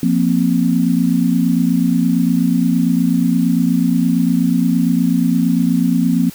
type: chord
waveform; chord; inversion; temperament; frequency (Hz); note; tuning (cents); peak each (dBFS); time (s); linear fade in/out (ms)
sine; F suspended fourth; none; equal; 174.61 / 233.1 / 261.6; F3 / Bb3 / C4; 0 / 0 / 0; -16; 0.03-6.3; 2
effects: white hiss -38 dBFS RMS until 6.34 s